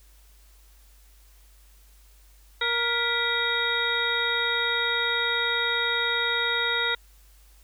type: harmonic tone with a mistuned harmonic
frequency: 470 Hz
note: A#4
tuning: 14 cents sharp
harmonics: 1 / 2 / 3 / 4 / 5 / 7 / 8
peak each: -33 / -34 / -28 / -29 / -37 / -36 / -27 dBFS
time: 2.61-6.95 s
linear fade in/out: 5 ms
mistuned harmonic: 4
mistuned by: +81 cents
effects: added 50 Hz sine -52 dBFS peak until 7.63 s + white hiss -60 dBFS RMS until 7.63 s